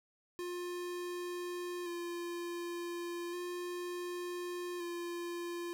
square tone with vibrato, 350 Hz, F4, 4 cents sharp, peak -39 dBFS, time 0.39-5.73 s, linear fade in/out 0 ms, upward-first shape square, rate 0.34 Hz, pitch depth 20 cents each way, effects none

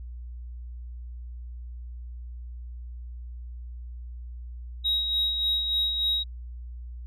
sine tone with tremolo, 3805 Hz, A#7, 35 cents sharp, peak -20 dBFS, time 4.84-6.24 s, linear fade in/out 20 ms, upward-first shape sine, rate 3.4 Hz, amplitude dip 50%, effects tanh soft clip ceiling -19 dBFS + added 60 Hz sine -36 dBFS peak until 7.06 s

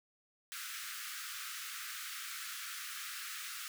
pink high-pass noise, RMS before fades -44 dBFS, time 0.52-3.68 s, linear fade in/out 0 ms, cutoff 1200 Hz, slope 96 dB/octave, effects none

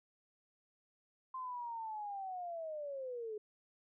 sine linear sweep, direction down, 1046.5 to 416.4 Hz, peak -40 dBFS, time 1.34-3.38 s, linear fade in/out 5 ms, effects none

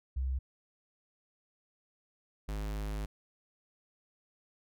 sine / square tone pair in turn, 65.41 / 51.92 Hz, C2 / G#1, 0 / 0 cents, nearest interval major third, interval 400 cents, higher first, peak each -30 / -35 dBFS, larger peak first, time 0.16-0.39 / 2.48-3.06 s, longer second, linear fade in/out 10 ms, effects none

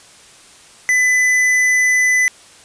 triangle tone with tanh clipping, 2003 Hz, B6, 24 cents sharp, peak -13 dBFS, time 0.89-2.28 s, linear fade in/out 0 ms, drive 17 dB, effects white hiss -44 dBFS RMS until 2.64 s + resampled to 22050 Hz

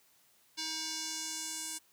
square tone with band-pass filter sweep, 317.5 Hz, D#4, 35 cents sharp, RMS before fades -39 dBFS, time 0.57-1.79 s, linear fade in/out 20 ms, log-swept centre 4900 to 8500 Hz, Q 2.1, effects white hiss -67 dBFS RMS until 1.92 s + high-pass 60 Hz 12 dB/octave

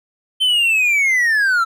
triangle linear sweep, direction down, 3104 to 1315 Hz, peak -11 dBFS, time 0.4-1.65 s, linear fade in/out 20 ms, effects none

